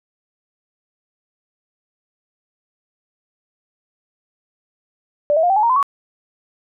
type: tone with pitch steps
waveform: sine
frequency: 587.3 / 644.2 / 706.5 / 774.9 / 850 / 932.3 / 1022.5 / 1121.6 Hz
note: D5 / E5 / F5 / G5 / G#5 / A#5 / C6 / C#6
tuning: 0 / -40 / +20 / -20 / +40 / 0 / -40 / +20 cents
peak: -12 dBFS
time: 5.3-5.828 s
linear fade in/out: 0 ms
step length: 66 ms
effects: none